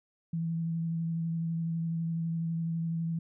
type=tone with vibrato; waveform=sine; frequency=165.2 Hz; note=E3; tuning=4 cents sharp; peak=-29 dBFS; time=0.33-3.19 s; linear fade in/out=5 ms; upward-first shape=sine; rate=12 Hz; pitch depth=16 cents each way; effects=none

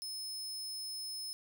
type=tone; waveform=sawtooth; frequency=5200 Hz; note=E8; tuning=24 cents flat; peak=-37 dBFS; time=0.02-1.33 s; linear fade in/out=0 ms; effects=none

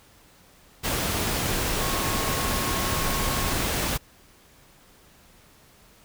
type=tone in noise; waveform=sine; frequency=1089 Hz; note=C#6; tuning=31 cents flat; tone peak=-33 dBFS; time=1.8-3.53 s; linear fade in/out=20 ms; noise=pink; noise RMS=-26 dBFS; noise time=0.83-3.98 s; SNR=-10 dB; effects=pink hiss -55 dBFS RMS until 6.04 s

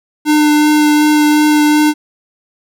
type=tone with vibrato; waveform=square; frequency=300.6 Hz; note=D4; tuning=40 cents sharp; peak=-8 dBFS; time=0.25-1.94 s; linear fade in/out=50 ms; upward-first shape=sine; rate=2.7 Hz; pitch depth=10 cents each way; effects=none

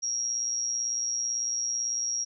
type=tone with amplitude modulation; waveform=sine; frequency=5640 Hz; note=F8; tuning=16 cents sharp; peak=-24 dBFS; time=0.02-2.25 s; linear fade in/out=20 ms; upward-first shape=sine; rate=118 Hz; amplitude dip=65%; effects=none

